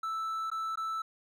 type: tone with dropouts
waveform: triangle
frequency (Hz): 1318.5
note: E6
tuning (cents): 0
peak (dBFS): -30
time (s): 0.03-1.02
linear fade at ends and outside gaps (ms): 5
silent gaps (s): 0.502-0.515 / 0.757-0.773
effects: none